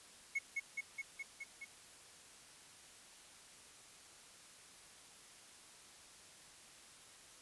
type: tone with echo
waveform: triangle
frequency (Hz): 2190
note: C#7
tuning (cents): -22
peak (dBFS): -32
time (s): 0.35-0.39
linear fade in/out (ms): 10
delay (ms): 210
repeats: 6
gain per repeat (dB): -2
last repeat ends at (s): 1.65
effects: white hiss -59 dBFS RMS until 7.41 s + resampled to 24000 Hz